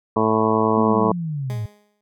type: harmonic tone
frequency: 110 Hz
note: A2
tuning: in tune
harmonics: 1 / 2 / 3 / 4 / 5 / 6 / 7 / 8 / 9 / 10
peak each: -28 / -22 / -25 / -21 / -29 / -26 / -31 / -28 / -23 / -25 dBFS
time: 0.16-1.12 s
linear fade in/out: 5 ms
type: linear sweep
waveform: sine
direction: down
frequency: 231.3 to 103.83 Hz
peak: -23 dBFS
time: 0.77-1.66 s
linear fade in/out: 5 ms
type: tone with exponential decay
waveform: 15% pulse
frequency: 207.7 Hz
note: G#3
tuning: in tune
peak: -25 dBFS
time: 1.5-2.01 s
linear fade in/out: 0 ms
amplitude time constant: 110 ms
effects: none